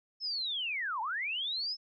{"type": "linear two-way sweep", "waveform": "sine", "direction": "down then up", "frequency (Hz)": [5310, 835, 5310], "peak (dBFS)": -32, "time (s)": [0.2, 1.77], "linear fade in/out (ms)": 50, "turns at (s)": 1.01, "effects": []}